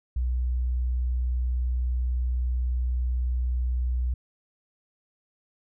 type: tone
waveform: sine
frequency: 61.8 Hz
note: B1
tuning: 2 cents sharp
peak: -23 dBFS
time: 0.16-4.14 s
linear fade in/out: 5 ms
effects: none